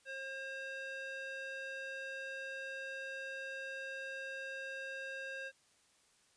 square tone with band-pass filter, 536 Hz, C5, 42 cents sharp, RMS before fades -44 dBFS, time 0.05-5.52 s, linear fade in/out 50 ms, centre 1900 Hz, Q 1.7, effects white hiss -70 dBFS RMS until 6.36 s + resampled to 22050 Hz

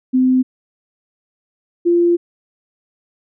sine tone pair in turn, 256.8 / 345.4 Hz, C4 / F4, -32 / -19 cents, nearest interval perfect fourth, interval 513 cents, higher second, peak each -10 dBFS, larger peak neither, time 0.13-0.43 / 1.85-2.17 s, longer second, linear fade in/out 20 ms, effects none

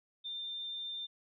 sine tone, 3594 Hz, A7, 36 cents sharp, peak -38 dBFS, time 0.24-1.07 s, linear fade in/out 20 ms, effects none

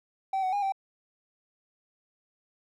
triangle tone with pitch steps, 771 / 748 / 814 / 778 Hz, G5 / F#5 / G#5 / G5, -29 / +19 / -35 / -13 cents, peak -23 dBFS, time 0.33-0.722 s, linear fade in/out 5 ms, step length 98 ms, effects tanh soft clip ceiling -19 dBFS

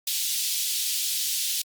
pink high-pass noise, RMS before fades -27 dBFS, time 0.07-1.62 s, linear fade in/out 5 ms, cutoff 3300 Hz, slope 24 dB/octave, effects Opus 48 kbps

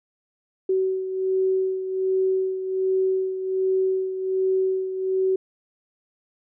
sine beating tone pair, 377.8 / 379.1 Hz, F#4 / F#4, +36 / +42 cents, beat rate 1.3 Hz, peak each -21 / -28 dBFS, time 0.69-5.36 s, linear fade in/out 5 ms, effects none

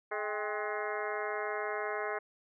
harmonic tone with a mistuned harmonic, 211.4 Hz, G#3, 31 cents sharp, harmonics 2 / 3 / 4 / 5 / 6 / 7 / 8 / 9 / 10, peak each -38 / -40 / -41 / -42 / -43 / -43 / -44 / -45 / -45 dBFS, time 0.11-2.19 s, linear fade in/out 10 ms, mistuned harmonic 4, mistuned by -88 cents, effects none

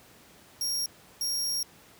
sawtooth tone bursts at uneven times, 5588 Hz, F8, in tune, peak -25 dBFS, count 2, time 0.61-0.86 / 1.21-1.63 s, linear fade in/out 2 ms, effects pink hiss -55 dBFS RMS until 1.99 s + high-pass 80 Hz 12 dB/octave

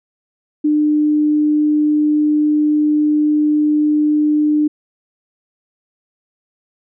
sine tone, 300.6 Hz, D4, 40 cents sharp, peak -11 dBFS, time 0.64-4.68 s, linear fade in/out 10 ms, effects none

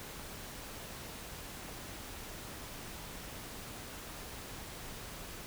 silence, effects pink hiss -46 dBFS RMS until 5.46 s

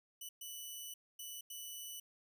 10% pulse tone bursts at uneven times, 2974 Hz, F#7, 8 cents sharp, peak -37 dBFS, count 4, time 0.21-0.29 / 0.41-0.94 / 1.19-1.41 / 1.5-2 s, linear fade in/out 5 ms, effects none

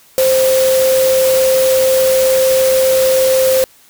sine tone in noise, 523.3 Hz, C5, in tune, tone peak -9 dBFS, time 0.18-3.64 s, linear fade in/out 0 ms, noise white, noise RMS -20 dBFS, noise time 0.18-3.64 s, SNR +8 dB, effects white hiss -47 dBFS RMS until 3.89 s

